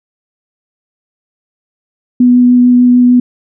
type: tone with vibrato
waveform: sine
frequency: 246.6 Hz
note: B3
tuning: 2 cents flat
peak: -3 dBFS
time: 2.2-3.2 s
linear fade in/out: 5 ms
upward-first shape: sine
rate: 6.7 Hz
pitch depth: 8 cents each way
effects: none